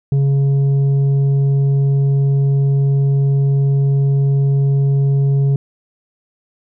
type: tone with tanh clipping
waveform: sine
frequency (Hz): 138.59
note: C#3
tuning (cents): 0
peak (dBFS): -12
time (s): 0.12-5.56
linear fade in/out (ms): 2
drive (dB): 5
effects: none